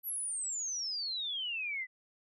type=exponential sweep; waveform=sine; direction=down; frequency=12000 to 1975.5 Hz; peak=-34 dBFS; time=0.03-1.87 s; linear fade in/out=50 ms; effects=none